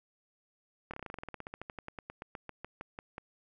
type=slowing click train; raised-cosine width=0.5 ms; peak=-26 dBFS; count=28; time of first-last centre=0.91-3.181 s; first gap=26 ms; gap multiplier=1.08; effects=none